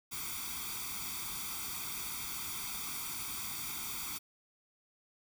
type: noise with comb filter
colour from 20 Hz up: white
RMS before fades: -40 dBFS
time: 0.11-4.19 s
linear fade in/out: 20 ms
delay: 0.86 ms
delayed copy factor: +1
effects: none